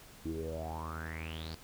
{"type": "tone with low-pass filter sweep", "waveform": "sawtooth", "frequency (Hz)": 80.1, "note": "E2", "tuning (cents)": -49, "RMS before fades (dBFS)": -40, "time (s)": [0.25, 1.55], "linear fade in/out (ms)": 0, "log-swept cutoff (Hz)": [300, 4800], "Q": 9.7, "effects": ["pink hiss -55 dBFS RMS until 1.63 s"]}